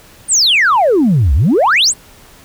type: exponential two-way sweep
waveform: sine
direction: down then up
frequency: 9397 to 62 to 9397 Hz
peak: -6 dBFS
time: 0.28-1.94 s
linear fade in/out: 50 ms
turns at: 1.34 s
effects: tanh soft clip ceiling -5 dBFS + pink hiss -42 dBFS RMS until 2.44 s